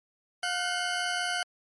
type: tone pair together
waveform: 20% pulse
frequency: 713 / 1510.8 Hz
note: F5 / F#6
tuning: +36 / +36 cents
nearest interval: octave + minor second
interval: 1300 cents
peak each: -26 dBFS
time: 0.43-1.43 s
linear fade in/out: 2 ms
effects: MP3 48 kbps